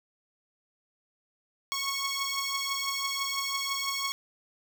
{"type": "beating tone pair", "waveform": "10% pulse", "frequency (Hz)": [1100, 1106], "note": ["C#6", "C#6"], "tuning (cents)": [-14, -4], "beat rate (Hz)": 6, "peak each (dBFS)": [-23, -25], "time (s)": [1.72, 4.12], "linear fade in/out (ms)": 0, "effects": []}